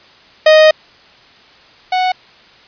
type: tone pair in turn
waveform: 45% pulse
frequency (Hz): 622.3 / 739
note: D#5 / F#5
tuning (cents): 0 / -2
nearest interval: minor third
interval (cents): 298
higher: second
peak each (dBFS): -4 / -12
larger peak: first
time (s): 0.46-0.71 / 1.92-2.12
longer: first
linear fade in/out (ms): 5
effects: white hiss -44 dBFS RMS until 2.67 s + resampled to 11025 Hz